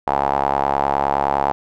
sawtooth tone with band-pass filter, 69.7 Hz, C#2, 10 cents sharp, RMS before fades -19 dBFS, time 0.07-1.52 s, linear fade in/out 0 ms, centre 830 Hz, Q 4.8, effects none

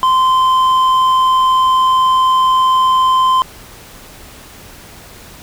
sine tone with hard clipping, 1036 Hz, C6, 17 cents flat, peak -10 dBFS, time 0.03-3.42 s, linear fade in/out 0 ms, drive 5 dB, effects pink hiss -37 dBFS RMS until 5.42 s

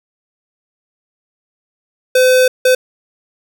square tone bursts at uneven times, 510 Hz, C5, 44 cents flat, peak -8 dBFS, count 2, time 2.15-2.48 / 2.65-2.75 s, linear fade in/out 5 ms, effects none

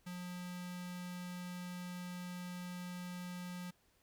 square tone with notch filter, 178.8 Hz, F3, 41 cents sharp, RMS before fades -45 dBFS, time 0.06-3.71 s, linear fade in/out 10 ms, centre 400 Hz, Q 0.52, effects pink hiss -73 dBFS RMS until 4.02 s

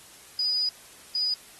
sine tone bursts at uneven times, 4944 Hz, D#8, 12 cents flat, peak -23 dBFS, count 2, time 0.39-0.69 / 1.15-1.34 s, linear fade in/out 2 ms, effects white hiss -50 dBFS RMS until 1.59 s + AAC 32 kbps

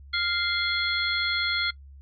sine tone cluster, 1399 / 2088 / 3364 / 4223 Hz, F6 / C7 / G#7 / C8, +3 / -4 / +22 / +15 cents, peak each -29 dBFS, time 0.13-1.71 s, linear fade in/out 10 ms, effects noise-tail reverb RT60 0.1 s tail -22 dB re dry + added 69 Hz sine -44 dBFS peak until 2.01 s

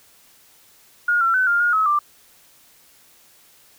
sine tone with pitch steps, 1430 / 1354 / 1514 / 1402 / 1428 / 1285 / 1182 Hz, F6 / E6 / F#6 / F6 / F6 / E6 / D6, +41 / +46 / +39 / +6 / +38 / -45 / +11 cents, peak -15 dBFS, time 1.08-1.99 s, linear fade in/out 5 ms, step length 130 ms, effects white hiss -53 dBFS RMS until 3.78 s

